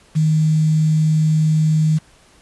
sine tone with quantisation, 156.1 Hz, D#3, 6 cents sharp, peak -12 dBFS, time 0.15-1.99 s, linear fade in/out 20 ms, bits 6, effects pink hiss -51 dBFS RMS until 2.41 s + resampled to 24000 Hz

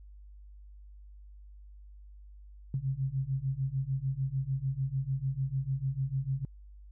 sine beating tone pair, 130.81 / 137.51 Hz, C3 / C#3, 0 / -14 cents, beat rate 6.7 Hz, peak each -33 / -32 dBFS, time 2.74-6.45 s, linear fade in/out 2 ms, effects added 50 Hz sine -48 dBFS peak until 6.91 s

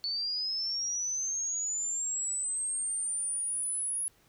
sine linear sweep, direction up, 4435 to 10548 Hz, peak -30 dBFS, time 0.04-4.08 s, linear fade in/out 0 ms, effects pink hiss -65 dBFS RMS until 4.28 s

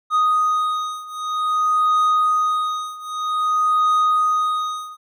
triangle beating tone pair, 1244.5 / 1245.02 Hz, D#6 / D#6, 0 / +1 cents, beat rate 0.52 Hz, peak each -17 / -19 dBFS, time 0.1-4.97 s, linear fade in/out 50 ms, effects none

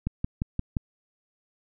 click train, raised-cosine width 5 ms, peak -14 dBFS, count 5, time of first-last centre 0.07-0.768 s, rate 5.73 Hz, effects none

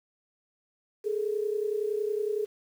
sine tone pair together, 415.3 / 446.1 Hz, G#4 / A4, 0 / +24 cents, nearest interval minor second, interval 124 cents, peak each -28 / -32 dBFS, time 1.04-2.46 s, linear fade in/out 20 ms, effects 9-bit

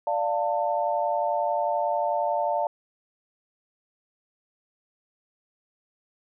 sine chord, D minor, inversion none, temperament equal with one note detuned, 587.3 / 698.5 / 893.8 Hz, D5 / F5 / A5, 0 / 0 / +27 cents, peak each -27 dBFS, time 0.07-2.67 s, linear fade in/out 2 ms, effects none

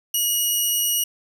10% pulse tone, 2901 Hz, F#7, 35 cents flat, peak -11 dBFS, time 0.14-1.04 s, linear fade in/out 5 ms, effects none

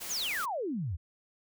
white noise, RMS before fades -40 dBFS, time 0-0.46 s, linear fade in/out 20 ms
sine exponential sweep, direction down, 7459 to 73.42 Hz, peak -31 dBFS, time 0.09-0.97 s, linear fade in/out 20 ms
effects none

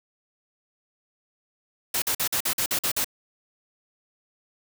white noise bursts, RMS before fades -25 dBFS, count 9, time 1.94-3.045 s, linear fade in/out 5 ms, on 81 ms, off 47 ms, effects none

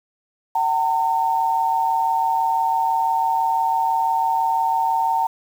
sine tone pair together, 763 / 909 Hz, G5 / A#5, -47 / -44 cents, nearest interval minor third, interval 303 cents, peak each -22 / -18 dBFS, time 0.55-5.27 s, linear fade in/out 5 ms, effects 7-bit

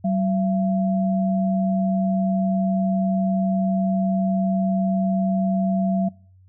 sine tone pair together, 190.26 / 678 Hz, F#3 / E5, +49 / +49 cents, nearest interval octave + minor seventh, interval 2200 cents, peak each -19 / -26 dBFS, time 0.04-6.09 s, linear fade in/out 10 ms, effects noise-tail reverb RT60 0.5 s tail -24 dB re dry + added 93 Hz sine -49 dBFS peak until 6.48 s

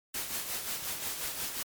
white noise with tremolo, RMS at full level -34 dBFS, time 0.14-1.63 s, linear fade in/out 5 ms, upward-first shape sine, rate 5.6 Hz, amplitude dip 50%, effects MP3 96 kbps

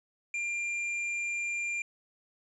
sine tone with hard clipping, 2390 Hz, D7, 30 cents sharp, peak -32 dBFS, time 0.34-1.82 s, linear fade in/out 2 ms, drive 6 dB, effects resampled to 24000 Hz

